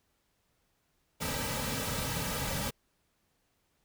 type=noise with comb filter; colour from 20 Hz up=pink; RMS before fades=-34 dBFS; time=1.2-2.71 s; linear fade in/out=20 ms; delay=2.8 ms; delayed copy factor=-0.75; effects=pink hiss -75 dBFS RMS until 3.84 s